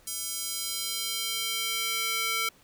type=tone with high-pass filter sweep; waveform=square; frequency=450 Hz; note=A4; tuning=39 cents sharp; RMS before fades=-31 dBFS; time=0.07-2.49 s; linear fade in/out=5 ms; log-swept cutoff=6300 to 1800 Hz; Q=1.2; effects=pink hiss -59 dBFS RMS until 2.63 s